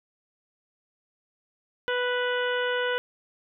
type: harmonic tone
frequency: 493.7 Hz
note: B4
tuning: 1 cent flat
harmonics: 1 / 2 / 3 / 4 / 5 / 6 / 7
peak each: -27 / -34 / -29 / -37 / -43 / -35 / -43 dBFS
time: 1.88-2.98 s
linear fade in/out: 0 ms
effects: none